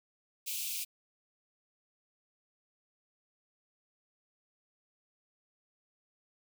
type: high-pass noise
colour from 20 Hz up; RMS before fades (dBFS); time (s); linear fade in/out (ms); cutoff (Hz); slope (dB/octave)
white; -37; 0.46-0.85; 20; 2300; 96
effects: none